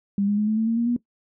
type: tone with pitch steps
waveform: sine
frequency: 200 / 205.4 / 210.9 / 216.6 / 222.4 / 228.4 / 234.6 / 240.9 Hz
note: G3 / G#3 / G#3 / A3 / A3 / A#3 / A#3 / B3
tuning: +35 / -19 / +27 / -27 / +19 / -35 / +11 / -43 cents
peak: -19 dBFS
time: 0.18-0.964 s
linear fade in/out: 2 ms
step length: 98 ms
effects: noise-tail reverb RT60 0.1 s tail -18 dB re dry